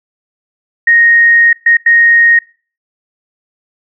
sine tone bursts at uneven times, 1864.7 Hz, A#6, in tune, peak -4 dBFS, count 3, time 0.87-1.53 / 1.66-1.77 / 1.86-2.39 s, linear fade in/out 5 ms, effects noise-tail reverb RT60 0.4 s tail -23 dB re dry

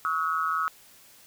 sine tone with amplitude modulation, 1286 Hz, E6, 43 cents flat, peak -20 dBFS, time 0.05-0.68 s, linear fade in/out 0 ms, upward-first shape sine, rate 164 Hz, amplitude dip 95%, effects white hiss -54 dBFS RMS until 1.26 s

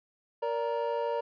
triangle tone cluster, 467.6 / 580 / 936 Hz, A#4 / D5 / A#5, +5 / -22 / +7 cents, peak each -30 / -31 / -32 dBFS, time 0.42-1.21 s, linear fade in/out 10 ms, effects resampled to 11025 Hz

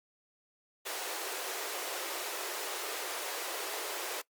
pink high-pass noise, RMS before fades -38 dBFS, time 0.85-4.22 s, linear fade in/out 20 ms, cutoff 360 Hz, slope 48 dB/octave, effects noise-tail reverb RT60 0.1 s tail -19 dB re dry + Opus 48 kbps

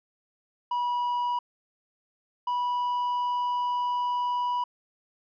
triangle tone pair in turn, 973 / 979.8 Hz, B5 / B5, -26 / -14 cents, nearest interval unison, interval 12 cents, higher second, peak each -23 dBFS, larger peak neither, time 0.71-1.39 / 2.47-4.64 s, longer second, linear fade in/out 5 ms, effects resampled to 11025 Hz

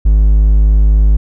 triangle tone, 51.91 Hz, G#1, in tune, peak -3 dBFS, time 0.05-1.17 s, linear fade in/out 10 ms, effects none

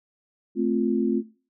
sine chord, F major, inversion first, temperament equal, 220 / 261.6 / 349.2 Hz, A3 / C4 / F4, 0 / 0 / 0 cents, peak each -25 dBFS, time 0.55-1.23 s, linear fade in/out 50 ms, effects noise-tail reverb RT60 0.4 s tail -20 dB re dry

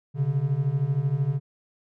triangle beating tone pair, 130.81 / 143.81 Hz, C3 / D3, 0 / -36 cents, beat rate 13 Hz, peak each -24 / -22 dBFS, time 0.14-1.4 s, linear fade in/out 50 ms, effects none

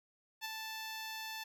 10% pulse tone with ADSR envelope, 880 Hz, A5, in tune, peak -29 dBFS, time 0.41-1.44 s, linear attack 36 ms, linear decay 23 ms, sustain -4 dB, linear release 10 ms, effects none

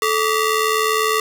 sawtooth ring-modulated tone, 792 Hz, G5, 18 cents sharp, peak -9 dBFS, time 0.02-1.2 s, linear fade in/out 2 ms, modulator 356 Hz, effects none

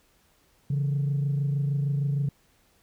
sine tone pair together, 140 / 166.49 Hz, C#3 / E3, +18 / +18 cents, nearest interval minor third, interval 300 cents, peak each -22 / -32 dBFS, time 0.7-2.29 s, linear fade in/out 5 ms, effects tanh soft clip ceiling -20 dBFS + pink hiss -64 dBFS RMS until 2.82 s

